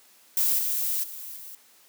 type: noise with level steps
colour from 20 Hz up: violet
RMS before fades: -23 / -27 / -39 / -42 dBFS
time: 0.37-1.55 s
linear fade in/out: 2 ms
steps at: 0.58 / 1.03 / 1.36 s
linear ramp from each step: 10 ms
effects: white hiss -57 dBFS RMS until 1.88 s + high-pass 200 Hz 12 dB/octave